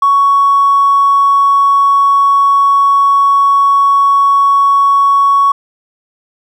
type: tone with tanh clipping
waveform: triangle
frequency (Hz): 1115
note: C#6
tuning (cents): +10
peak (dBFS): -5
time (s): 0.02-5.52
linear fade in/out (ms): 5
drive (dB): 1
effects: none